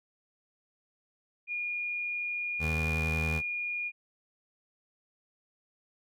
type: tone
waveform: sine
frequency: 2431 Hz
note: D#7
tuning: 41 cents flat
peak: -31 dBFS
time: 1.47-3.92 s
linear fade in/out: 50 ms
type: tone with vibrato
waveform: 25% pulse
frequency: 79 Hz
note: D#2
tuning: 27 cents sharp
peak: -26 dBFS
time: 2.59-3.42 s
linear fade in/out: 50 ms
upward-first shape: sine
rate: 11 Hz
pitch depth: 29 cents each way
effects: none